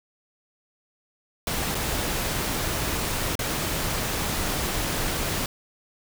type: noise with dropouts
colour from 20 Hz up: pink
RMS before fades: -27 dBFS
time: 1.47-5.46 s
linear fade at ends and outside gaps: 2 ms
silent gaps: 1.747-1.751 / 3.354-3.391 s
effects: none

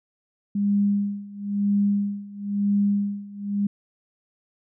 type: tone with tremolo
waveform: sine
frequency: 202.4 Hz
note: G#3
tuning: 44 cents flat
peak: -17 dBFS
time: 0.55-3.67 s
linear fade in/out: 5 ms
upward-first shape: sine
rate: 1 Hz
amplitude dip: 90%
effects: none

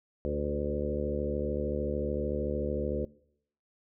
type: harmonic tone with a mistuned harmonic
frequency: 73.42 Hz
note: D2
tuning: in tune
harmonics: 1 / 2 / 3 / 4 / 5 / 6 / 7 / 8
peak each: -35 / -40 / -38 / -40 / -36 / -38 / -35 / -41 dBFS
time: 0.25-3.05 s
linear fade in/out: 0 ms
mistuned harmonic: 7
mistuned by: -18 cents
effects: noise-tail reverb RT60 0.7 s tail -22 dB re dry

